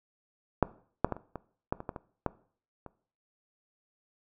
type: clicks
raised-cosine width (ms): 1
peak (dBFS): -7 / -8 / -17 / -29 / -23 / -14 / -25 / -20 / -24 / -14 / -29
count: 11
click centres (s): 0.627 / 1.046 / 1.123 / 1.166 / 1.357 / 1.725 / 1.804 / 1.892 / 1.962 / 2.263 / 2.863
effects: noise-tail reverb RT60 0.5 s tail -19 dB re dry